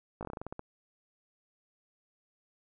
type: slowing click train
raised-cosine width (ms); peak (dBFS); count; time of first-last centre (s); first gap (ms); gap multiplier
1; -25; 11; 0.21-0.594; 18; 1.16
effects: none